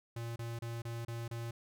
square tone bursts, 116.54 Hz, A#2, in tune, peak -39 dBFS, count 6, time 0.16-1.51 s, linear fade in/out 5 ms, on 200 ms, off 30 ms, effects none

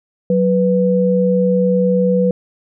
sine tone pair together, 185 / 493.9 Hz, F#3 / B4, 0 / 0 cents, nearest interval octave + perfect fourth, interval 1700 cents, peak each -14 dBFS, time 0.3-2.31 s, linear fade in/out 2 ms, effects none

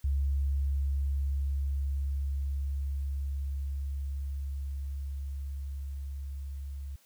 sine tone with level ramp, 69.3 Hz, C#2, in tune, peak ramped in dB -25 to -36 dBFS, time 0.04-6.96 s, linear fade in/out 5 ms, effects white hiss -64 dBFS RMS until 7.05 s

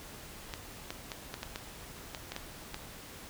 clicks, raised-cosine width 0.2 ms, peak -20 dBFS, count 10, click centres 0.538 / 0.905 / 1.118 / 1.341 / 1.431 / 1.559 / 2.148 / 2.32 / 2.364 / 2.744 s, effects pink hiss -48 dBFS RMS until 3.29 s

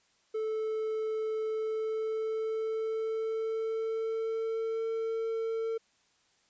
triangle tone with pitch glide, 437.3 to 450.4 Hz, A4 to A4, -11 to +40 cents, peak -28 dBFS, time 0.34-5.78 s, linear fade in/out 10 ms, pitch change +51 cents, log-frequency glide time 1.42-4.97 s, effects white hiss -69 dBFS RMS until 6.49 s + resampled to 16000 Hz

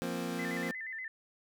25% pulse chord, F suspended fourth, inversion none, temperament equal with one note detuned, 174.61 / 233.1 / 262.4 Hz, F3 / Bb3 / C4, 0 / 0 / +5 cents, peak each -35 dBFS, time 0.02-0.71 s, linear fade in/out 0 ms
sine tone with vibrato, 1907 Hz, A#6, 39 cents sharp, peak -38 dBFS, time 0.39-1.08 s, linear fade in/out 2 ms, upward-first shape square, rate 8.4 Hz, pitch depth 110 cents each way
effects none

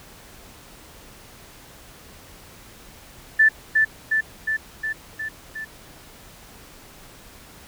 sine tone with echo, 1760 Hz, A6, in tune, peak -11 dBFS, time 3.39-3.49 s, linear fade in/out 10 ms, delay 360 ms, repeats 6, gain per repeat -3 dB, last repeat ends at 5.65 s, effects pink hiss -46 dBFS RMS until 7.67 s

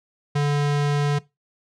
square tone, 145 Hz, D3, 22 cents flat, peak -19 dBFS, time 0.35-1.19 s, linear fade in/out 10 ms, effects noise-tail reverb RT60 0.2 s tail -19 dB re dry + low-pass 6000 Hz 12 dB/octave

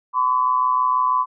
sine tone pair together, 1014.8 / 1141 Hz, B5 / C#6, +47 / +50 cents, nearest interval major second, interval 203 cents, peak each -17 / -21 dBFS, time 0.13-1.26 s, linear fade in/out 50 ms, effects none

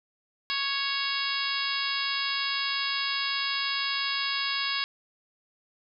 harmonic tone, 554.4 Hz, C#5, in tune, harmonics 2 / 3 / 4 / 5 / 6 / 7 / 8 / 9, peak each -35 / -35 / -35 / -35 / -35 / -35 / -35 / -35 dBFS, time 0.5-4.84 s, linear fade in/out 0 ms, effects none

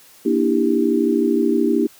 sine chord, E half-diminished seventh, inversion second, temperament just, 237.3 / 296.7 / 329.6 / 395.6 Hz, Bb3 / D4 / E4 / G4, +31 / +18 / 0 / +16 cents, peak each -20 dBFS, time 0.25-1.87 s, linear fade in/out 10 ms, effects white hiss -48 dBFS RMS until 1.99 s + high-pass 100 Hz 12 dB/octave

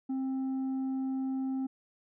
sine tone with tanh clipping, 264.5 Hz, C4, 19 cents sharp, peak -31 dBFS, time 0.09-1.67 s, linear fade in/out 10 ms, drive 4 dB, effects none

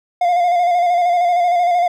triangle tone with vibrato, 704 Hz, F5, 14 cents sharp, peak -10 dBFS, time 0.21-1.88 s, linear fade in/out 5 ms, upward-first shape square, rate 13 Hz, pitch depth 33 cents each way, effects none

